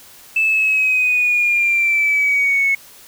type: exponential sweep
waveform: sine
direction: down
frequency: 2637 to 2192 Hz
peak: -12 dBFS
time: 0.36-2.75 s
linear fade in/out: 5 ms
effects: tanh soft clip ceiling -8 dBFS + white hiss -43 dBFS RMS until 3.07 s